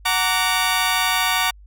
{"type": "chord", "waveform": "15% pulse", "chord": "Gb augmented", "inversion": "none", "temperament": "just", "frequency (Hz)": [740, 925, 1156.2], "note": ["Gb5", "Bb5", "D6"], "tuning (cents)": [0, -14, -27], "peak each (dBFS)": -16, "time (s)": [0.05, 1.51], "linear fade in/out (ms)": 10, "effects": ["added 50 Hz sine -42 dBFS peak until 1.66 s"]}